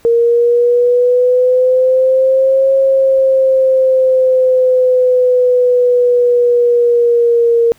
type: linear two-way sweep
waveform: sine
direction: up then down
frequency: 464.8 to 539 to 464.8 Hz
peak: -7 dBFS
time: 0.05-7.72 s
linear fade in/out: 0 ms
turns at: 2.74 s
effects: pink hiss -49 dBFS RMS until 7.78 s